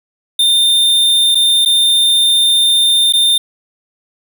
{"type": "tone with dropouts", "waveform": "square", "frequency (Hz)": 3615, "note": "A7", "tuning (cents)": 46, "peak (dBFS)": -9, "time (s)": [0.39, 3.38], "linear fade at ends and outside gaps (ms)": 5, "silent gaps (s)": [[1.348, 1.353], [1.651, 1.658], [3.125, 3.135]], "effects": []}